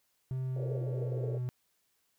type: tone with pitch glide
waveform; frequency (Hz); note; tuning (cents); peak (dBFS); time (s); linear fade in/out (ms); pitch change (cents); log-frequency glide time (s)
triangle; 130 to 124.49; C3 to B2; -11 to +14; -30; 0.31-1.49; 0; -75; 0.43-1.23
type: band-pass noise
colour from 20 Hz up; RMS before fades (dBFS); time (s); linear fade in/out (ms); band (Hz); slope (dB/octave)
white; -41; 0.56-1.38; 2; 380 to 530; 48
effects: white hiss -75 dBFS RMS until 2.18 s